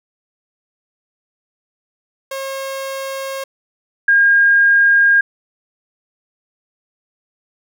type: tone pair in turn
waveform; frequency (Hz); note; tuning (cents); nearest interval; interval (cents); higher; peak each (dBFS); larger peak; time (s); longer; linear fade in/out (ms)
sawtooth / sine; 540 / 1618.2; C#5 / G#6; -45 / -45; octave + perfect fifth; 1900; second; -19 / -8; second; 2.31-3.44 / 4.08-5.21; neither; 5
effects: none